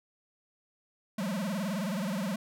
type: tone with vibrato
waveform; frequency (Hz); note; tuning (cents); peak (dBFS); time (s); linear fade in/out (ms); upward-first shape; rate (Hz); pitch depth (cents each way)
square; 196; G3; 0; -31; 1.18-2.36; 5; sine; 19; 210
effects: none